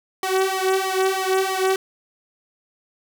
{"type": "tone with flanger", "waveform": "sawtooth", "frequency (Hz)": 380, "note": "F#4", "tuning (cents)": 46, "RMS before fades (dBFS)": -21, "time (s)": [0.23, 1.76], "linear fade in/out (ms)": 2, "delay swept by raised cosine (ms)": [0.96, 2.76], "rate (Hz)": 3.1, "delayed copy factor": 0.9, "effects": []}